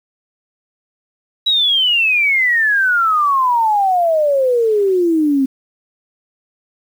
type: exponential sweep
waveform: sine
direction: down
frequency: 3917 to 261.6 Hz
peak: -11 dBFS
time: 1.46-5.46 s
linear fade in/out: 10 ms
effects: 7-bit